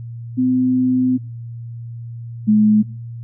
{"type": "tone pair in turn", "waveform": "sine", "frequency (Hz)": [255.3, 213.1], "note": ["C4", "G#3"], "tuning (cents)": [-42, 45], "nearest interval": "minor third", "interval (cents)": 313, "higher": "first", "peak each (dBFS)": [-13, -9], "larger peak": "second", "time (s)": [[0.37, 1.18], [2.47, 2.83]], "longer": "first", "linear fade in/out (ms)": 20, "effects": ["noise-tail reverb RT60 0.5 s tail -24 dB re dry", "added 117 Hz sine -28 dBFS peak until 3.23 s"]}